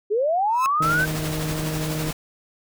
sine linear sweep, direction up, 392 to 1568 Hz, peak -18 dBFS, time 0.1-1.06 s, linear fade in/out 20 ms
30% pulse tone with exponential growth, 1300 Hz, E6, 24 cents flat, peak -18 dBFS, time 0.48-0.66 s, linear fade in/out 0 ms, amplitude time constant 37 ms
harmonic tone, 155.56 Hz, D#3, in tune, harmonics 1 / 2 / 3 / 4, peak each -26 / -32 / -36 / -38 dBFS, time 0.8-2.11 s, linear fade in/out 5 ms
pink noise with tremolo, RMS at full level -29 dBFS, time 0.82-2.13 s, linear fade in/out 5 ms, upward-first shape sine, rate 12 Hz, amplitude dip 35%
effects none

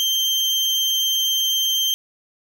35% pulse tone, 3146 Hz, G7, 6 cents sharp, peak -16 dBFS, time 0-1.94 s, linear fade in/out 0 ms, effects none

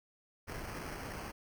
pink noise with sample-and-hold, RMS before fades -43 dBFS, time 0.47-1.32 s, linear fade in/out 20 ms, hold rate 3675 Hz, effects none

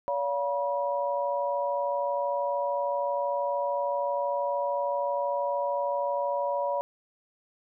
sine tone cluster, 569 / 702 / 966 Hz, C#5 / F5 / B5, +45 / +9 / -39 cents, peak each -28 / -35 / -30 dBFS, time 0.08-6.81 s, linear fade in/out 0 ms, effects none

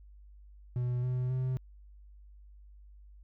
triangle tone with pitch steps, 123.3 / 126.04 / 128.83 Hz, B2 / B2 / C3, -2 / +36 / -26 cents, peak -27 dBFS, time 0.76-1.57 s, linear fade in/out 0 ms, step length 270 ms, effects added 50 Hz sine -51 dBFS peak until 3.23 s

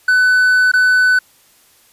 triangle tone with dropouts, 1500 Hz, F#6, 23 cents sharp, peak -7 dBFS, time 0.08-1.19 s, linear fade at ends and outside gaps 5 ms, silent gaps 0.717-0.736 s, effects white hiss -51 dBFS RMS until 1.92 s + resampled to 32000 Hz

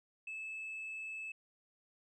sine tone, 2611 Hz, E7, 17 cents flat, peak -39 dBFS, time 0.27-1.32 s, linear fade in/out 5 ms, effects tanh soft clip ceiling -39 dBFS

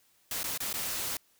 white noise with dropouts, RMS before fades -34 dBFS, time 0.31-1.17 s, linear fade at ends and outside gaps 2 ms, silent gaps 0.432-0.441 / 0.577-0.603 / 0.729-0.739 s, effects white hiss -67 dBFS RMS until 1.39 s

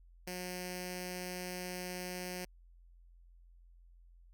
5% pulse tone with notch filter, 180.8 Hz, F#3, 40 cents flat, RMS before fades -42 dBFS, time 0.27-2.45 s, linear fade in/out 5 ms, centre 1200 Hz, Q 0.62, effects added 43 Hz sine -57 dBFS peak until 4.33 s

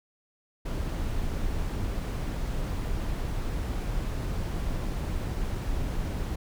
brown noise, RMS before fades -30 dBFS, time 0.65-6.36 s, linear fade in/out 10 ms, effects none

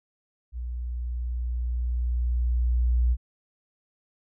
sine tone with level ramp, 60.4 Hz, B1, 38 cents flat, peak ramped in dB -30 to -18 dBFS, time 0.52-3.17 s, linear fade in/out 50 ms, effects none

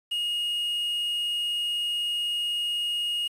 triangle tone with quantisation, 2868 Hz, F7, 45 cents sharp, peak -24 dBFS, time 0.11-3.28 s, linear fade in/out 10 ms, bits 8, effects resampled to 32000 Hz

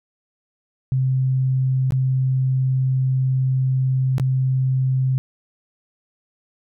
sine tone with dropouts, 130.81 Hz, C3, in tune, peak -16 dBFS, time 0.92-5.18 s, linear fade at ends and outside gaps 0 ms, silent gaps 1.907-1.922 / 4.182-4.198 s, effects none

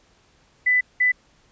sine tone bursts at uneven times, 1996 Hz, B6, 18 cents sharp, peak -15 dBFS, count 2, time 0.66-0.81 / 1-1.12 s, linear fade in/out 10 ms, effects pink hiss -59 dBFS RMS until 1.51 s + resampled to 16000 Hz

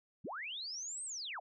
sine linear two-way sweep, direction up then down, 94.2 to 8520 to 544 Hz, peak -40 dBFS, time 0.24-1.4 s, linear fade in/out 10 ms, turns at 1.04 s, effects none

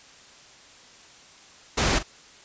pink noise with echo, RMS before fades -22 dBFS, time 1.77-1.99 s, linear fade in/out 10 ms, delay 42 ms, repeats 1, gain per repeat -13 dB, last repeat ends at 2.032 s, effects white hiss -50 dBFS RMS until 2.44 s + resampled to 16000 Hz

